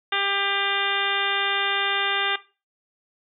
harmonic tone with a mistuned harmonic, 397.5 Hz, G4, 24 cents sharp, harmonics 1 / 2 / 3 / 4 / 5 / 6 / 7 / 8 / 9, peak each -34 / -30 / -28 / -28 / -29 / -32 / -29 / -33 / -29 dBFS, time 0.12-2.36 s, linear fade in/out 5 ms, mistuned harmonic 7, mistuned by +23 cents, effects noise-tail reverb RT60 0.3 s tail -17 dB re dry

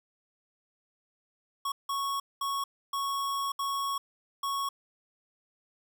square tone bursts at uneven times, 1107 Hz, C#6, 3 cents flat, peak -30 dBFS, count 6, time 1.65-1.72 / 1.89-2.2 / 2.41-2.64 / 2.93-3.52 / 3.59-3.98 / 4.43-4.69 s, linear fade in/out 5 ms, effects none

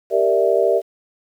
sine chord, E half-diminished seventh, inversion first, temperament equal, 392 / 466.2 / 587.3 / 659.3 Hz, G4 / Bb4 / D5 / E5, 0 / 0 / 0 / 0 cents, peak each -19 dBFS, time 0.1-0.82 s, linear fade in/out 50 ms, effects 8-bit

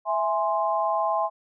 sine chord, E augmented, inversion none, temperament equal, 659.3 / 830.6 / 1046.5 Hz, E5 / G#5 / B#5, 0 / 0 / 0 cents, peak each -26 dBFS, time 0.05-1.3 s, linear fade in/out 50 ms, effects none

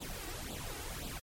pink noise with flanger, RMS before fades -42 dBFS, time 0-1.2 s, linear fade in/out 20 ms, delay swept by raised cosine 0.25 to 2.65 ms, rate 1.9 Hz, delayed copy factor +0.75, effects MP3 64 kbps

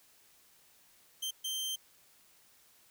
sawtooth tone bursts at uneven times, 3136 Hz, G7, in tune, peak -31 dBFS, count 2, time 1.22-1.31 / 1.44-1.76 s, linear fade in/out 10 ms, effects white hiss -64 dBFS RMS until 2.9 s

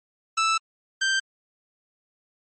sawtooth tone pair in turn, 1318.5 / 1568 Hz, E6 / G6, 0 / 0 cents, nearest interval minor third, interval 300 cents, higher second, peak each -16 / -17 dBFS, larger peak first, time 0.37-0.58 / 1.01-1.2 s, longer first, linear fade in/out 10 ms, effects MP3 32 kbps

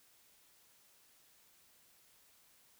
silence, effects white hiss -67 dBFS RMS until 2.79 s

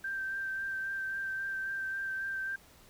sine tone with vibrato, 1568 Hz, G6, in tune, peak -33 dBFS, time 0.04-2.56 s, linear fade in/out 5 ms, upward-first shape sine, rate 3.7 Hz, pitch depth 16 cents each way, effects pink hiss -59 dBFS RMS until 2.89 s

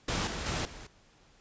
pink noise with level steps, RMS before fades -31 / -36 / -32 / -47 dBFS, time 0.08-0.87 s, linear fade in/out 5 ms, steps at 0.27 / 0.46 / 0.65 s, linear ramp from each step 2 ms, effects pink hiss -62 dBFS RMS until 1.4 s + resampled to 16000 Hz

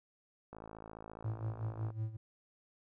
click train, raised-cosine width 1 ms, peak -34 dBFS, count 76, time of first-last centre 0.53-1.904 s, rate 54.6 Hz
triangle tone with tremolo, 110 Hz, A2, in tune, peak -31 dBFS, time 1.24-2.17 s, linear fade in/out 10 ms, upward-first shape sine, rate 5.4 Hz, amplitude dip 80%
effects none

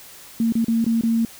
sine tone with dropouts, 228.4 Hz, A#3, 35 cents flat, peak -16 dBFS, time 0.4-1.25 s, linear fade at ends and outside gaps 2 ms, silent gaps 0.523-0.553 / 0.645-0.682 / 0.844-0.864 / 1.011-1.035 s, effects white hiss -43 dBFS RMS until 1.39 s

